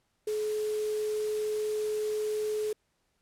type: tone in noise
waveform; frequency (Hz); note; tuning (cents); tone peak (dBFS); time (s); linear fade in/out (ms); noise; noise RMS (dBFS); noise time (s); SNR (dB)
sine; 426.5; G#4; +46; -28; 0.27-2.73; 5; white; -45; 0.27-2.73; +14
effects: pink hiss -75 dBFS RMS until 3.21 s + low-pass 11000 Hz 12 dB/octave